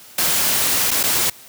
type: noise with dropouts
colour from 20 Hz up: white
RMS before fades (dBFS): -18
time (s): 0.18-1.3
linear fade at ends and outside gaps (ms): 5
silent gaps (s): 0.908-0.912 / 1.031-1.036
effects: white hiss -43 dBFS RMS until 1.48 s + high-pass 60 Hz 12 dB/octave